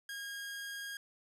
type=tone; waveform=sawtooth; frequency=1629 Hz; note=G#6; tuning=34 cents flat; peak=-37 dBFS; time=0.09-0.97 s; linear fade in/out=2 ms; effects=resampled to 32000 Hz + 13-bit